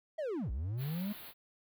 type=linear two-way sweep; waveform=triangle; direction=down then up; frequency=660 to 53.2 to 214.2 Hz; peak=-32 dBFS; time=0.18-1.13 s; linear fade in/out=10 ms; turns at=0.51 s
type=band-stop noise; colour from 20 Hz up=white; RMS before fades=-49 dBFS; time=0.77-1.34 s; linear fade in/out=50 ms; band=4500 to 11000 Hz; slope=96 dB/octave
effects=none